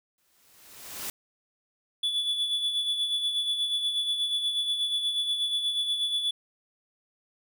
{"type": "noise with exponential growth", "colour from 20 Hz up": "white", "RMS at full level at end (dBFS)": -33, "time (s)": [0.18, 1.1], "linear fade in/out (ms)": 1, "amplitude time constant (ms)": 200}
{"type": "tone with tremolo", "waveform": "triangle", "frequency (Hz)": 3441, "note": "A7", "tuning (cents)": -39, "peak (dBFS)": -22, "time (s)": [2.03, 6.31], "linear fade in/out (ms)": 5, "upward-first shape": "sine", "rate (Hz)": 8.3, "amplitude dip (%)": 50}
{"effects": []}